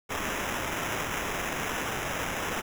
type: noise with sample-and-hold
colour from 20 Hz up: violet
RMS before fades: -32 dBFS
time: 0.09-2.62 s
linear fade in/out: 20 ms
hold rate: 4410 Hz
effects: none